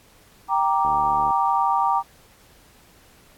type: chord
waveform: sine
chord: G minor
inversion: none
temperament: equal with one note detuned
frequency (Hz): 784 / 936.1 / 1174.7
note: G5 / Bb5 / D6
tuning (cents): 0 / +7 / 0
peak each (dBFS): -22 / -21 / -23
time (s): 0.48-2.03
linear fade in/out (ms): 50
type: click train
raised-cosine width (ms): 2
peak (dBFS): -24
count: 35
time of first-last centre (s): 0.85-1.306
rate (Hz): 74.5
effects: pink hiss -54 dBFS RMS until 3.37 s + AAC 64 kbps